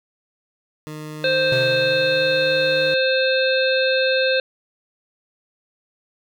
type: tone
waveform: 20% pulse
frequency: 153.3 Hz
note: D#3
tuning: 25 cents flat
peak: -26 dBFS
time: 0.87-2.94 s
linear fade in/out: 0 ms
type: harmonic tone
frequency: 523.3 Hz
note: C5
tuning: in tune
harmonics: 1 / 3 / 5 / 7 / 8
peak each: -18 / -23 / -25 / -26 / -27 dBFS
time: 1.24-4.4 s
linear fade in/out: 2 ms
type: tone with exponential decay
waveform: square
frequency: 130 Hz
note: C3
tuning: 11 cents flat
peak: -24 dBFS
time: 1.52-2.81 s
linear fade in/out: 2 ms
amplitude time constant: 280 ms
effects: none